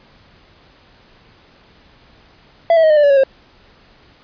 triangle tone with pitch steps, 670 / 649 / 628.8 / 609.1 / 590 / 571.6 / 553.7 / 536.4 Hz, E5 / E5 / D#5 / D#5 / D5 / D5 / C#5 / C5, +28 / -27 / +18 / -37 / +8 / -47 / -2 / +43 cents, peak -6 dBFS, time 2.7-3.236 s, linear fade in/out 2 ms, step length 67 ms, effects pink hiss -49 dBFS RMS until 4.23 s + resampled to 11025 Hz

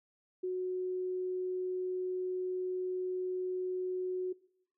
sine tone, 367.7 Hz, F#4, 11 cents flat, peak -32 dBFS, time 0.43-4.33 s, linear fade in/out 10 ms, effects noise-tail reverb RT60 0.7 s tail -21 dB re dry

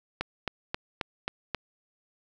click train, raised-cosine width 0.3 ms, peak -13 dBFS, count 6, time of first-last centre 0.21-1.547 s, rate 3.74 Hz, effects none

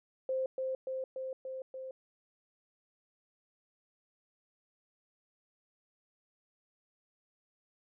sine tone with echo, 523.3 Hz, C5, in tune, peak -30 dBFS, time 0.29-0.46 s, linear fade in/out 2 ms, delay 290 ms, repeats 5, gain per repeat -2 dB, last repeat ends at 1.91 s, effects none

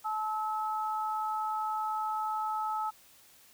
sine tone pair together, 864 / 1294.5 Hz, A5 / E6, -32 / -32 cents, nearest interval perfect fifth, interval 700 cents, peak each -32 / -34 dBFS, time 0.04-2.91 s, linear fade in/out 20 ms, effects white hiss -59 dBFS RMS until 3.53 s

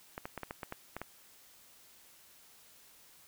clicks, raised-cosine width 0.5 ms, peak -24 dBFS, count 9, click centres 0.179 / 0.255 / 0.377 / 0.433 / 0.509 / 0.632 / 0.724 / 0.966 / 1.016 s, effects white hiss -60 dBFS RMS until 3.27 s

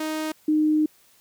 sawtooth / sine tone pair in turn, 311.9 / 306.9 Hz, D#4 / D#4, +4 / -24 cents, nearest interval unison, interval 28 cents, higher first, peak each -22 / -17 dBFS, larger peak second, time 0-0.32 / 0.48-0.86 s, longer second, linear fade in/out 5 ms, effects white hiss -58 dBFS RMS until 1.2 s

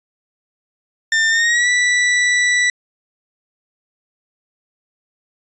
40% pulse tone with pitch glide, 1800 to 1962.9 Hz, A6 to B6, +39 to -11 cents, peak -12 dBFS, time 1.12-2.7 s, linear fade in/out 2 ms, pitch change +150 cents, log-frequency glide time 1.3-1.69 s, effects resampled to 22050 Hz

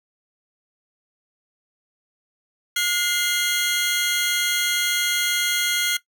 sawtooth tone cluster, 1436 / 2083 / 3275 Hz, F6 / C7 / G#7, +48 / -8 / -25 cents, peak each -21 dBFS, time 2.76-5.97 s, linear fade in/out 5 ms, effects noise-tail reverb RT60 0.1 s tail -17 dB re dry

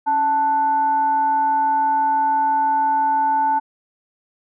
sine tone with frequency modulation, 880 Hz, A5, in tune, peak -15 dBFS, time 0.06-3.6 s, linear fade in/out 20 ms, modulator 602 Hz, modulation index 0.27, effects none

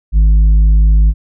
sine tone with tanh clipping, 52.3 Hz, G#1, 13 cents sharp, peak -6 dBFS, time 0.12-1.14 s, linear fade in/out 50 ms, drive 5 dB, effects none

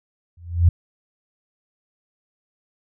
sine tone with exponential growth, 85.7 Hz, F2, 32 cents flat, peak -7 dBFS, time 0.37-0.69 s, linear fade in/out 5 ms, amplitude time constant 69 ms, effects none

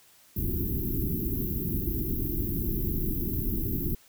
pink band-stop noise, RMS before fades -29 dBFS, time 0.36-3.95 s, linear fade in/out 5 ms, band 390 to 12000 Hz, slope 96 dB/octave, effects white hiss -58 dBFS RMS until 4.08 s

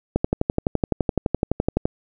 click train, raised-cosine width 2 ms, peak -5 dBFS, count 21, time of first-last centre 0.16-1.855 s, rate 11.8 Hz, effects none

